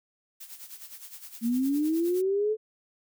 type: noise with tremolo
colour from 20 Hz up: blue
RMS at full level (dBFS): -42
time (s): 0.4-2.22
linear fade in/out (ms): 10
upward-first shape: sine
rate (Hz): 9.7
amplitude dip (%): 70
type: linear sweep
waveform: sine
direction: up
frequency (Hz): 224.2 to 440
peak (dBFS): -23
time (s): 1.41-2.57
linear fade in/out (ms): 50
effects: none